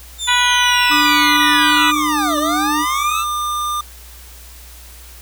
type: linear two-way sweep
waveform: 25% pulse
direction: down then up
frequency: 3637 to 574 to 1362 Hz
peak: -16 dBFS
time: 0.18-3.25 s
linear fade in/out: 50 ms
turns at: 2.38 s
type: harmonic tone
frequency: 490 Hz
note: B4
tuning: 14 cents flat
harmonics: 2 / 3 / 4 / 5 / 6 / 7 / 8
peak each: -17 / -19 / -20 / -21 / -22 / -22 / -23 dBFS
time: 0.27-1.92 s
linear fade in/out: 20 ms
type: tone with pitch glide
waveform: sine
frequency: 295.2 to 299.7 Hz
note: D4 to D4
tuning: +9 to +35 cents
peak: -19 dBFS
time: 0.89-2.86 s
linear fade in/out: 50 ms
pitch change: +26 cents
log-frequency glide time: 1.48-1.83 s
type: tone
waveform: square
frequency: 1200 Hz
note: D6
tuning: 37 cents sharp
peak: -19 dBFS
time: 0.91-3.81 s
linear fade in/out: 5 ms
effects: added 60 Hz sine -38 dBFS peak until 5.21 s + white hiss -41 dBFS RMS until 5.21 s